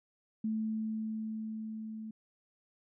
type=tone with level ramp; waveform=sine; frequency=219 Hz; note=A3; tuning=8 cents flat; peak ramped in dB=-30 to -40 dBFS; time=0.44-2.11 s; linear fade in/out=5 ms; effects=none